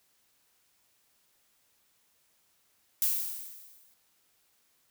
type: noise with exponential decay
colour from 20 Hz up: violet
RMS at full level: -25 dBFS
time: 3.02-3.94 s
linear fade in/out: 1 ms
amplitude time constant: 200 ms
effects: white hiss -70 dBFS RMS until 4.9 s